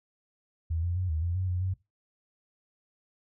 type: tone with pitch steps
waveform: sine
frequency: 81.7 / 87 / 91.9 / 78.5 / 86.3 / 93.1 / 90 / 93.6 Hz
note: E2 / F2 / F#2 / D#2 / F2 / F#2 / F#2 / F#2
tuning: -15 / -6 / -11 / +16 / -20 / +11 / -47 / +20 cents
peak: -27 dBFS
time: 0.7-1.74 s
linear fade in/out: 10 ms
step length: 130 ms
effects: noise-tail reverb RT60 0.2 s tail -17 dB re dry